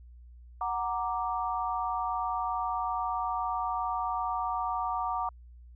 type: chord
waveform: sine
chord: Gb augmented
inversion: none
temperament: equal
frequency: 740 / 932.3 / 1174.7 Hz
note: Gb5 / Bb5 / D6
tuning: 0 / 0 / 0 cents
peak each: -33 / -33 / -33 dBFS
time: 0.61-5.29 s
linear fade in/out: 2 ms
effects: added 60 Hz sine -48 dBFS peak until 5.75 s